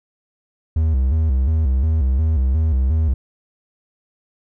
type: tone with vibrato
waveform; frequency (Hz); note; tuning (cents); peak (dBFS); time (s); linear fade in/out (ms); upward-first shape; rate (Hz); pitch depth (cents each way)
triangle; 72.1; D2; -31; -12; 0.76-3.14; 5; square; 2.8; 170
effects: none